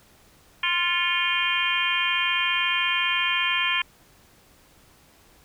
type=harmonic tone with a mistuned harmonic; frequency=349.2 Hz; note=F4; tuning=in tune; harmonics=3 / 4 / 5 / 6 / 7 / 8 / 9; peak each=-29 / -34 / -28 / -30 / -27 / -31 / -27 dBFS; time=0.63-3.82 s; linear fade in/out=5 ms; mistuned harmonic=6; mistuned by=+69 cents; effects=pink hiss -56 dBFS RMS until 5.44 s